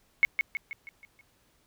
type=tone with echo; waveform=sine; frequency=2193 Hz; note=C#7; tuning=19 cents flat; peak=-16 dBFS; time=0.23-0.25 s; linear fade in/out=0 ms; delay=160 ms; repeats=6; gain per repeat=-6 dB; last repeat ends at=1.21 s; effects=pink hiss -67 dBFS RMS until 1.66 s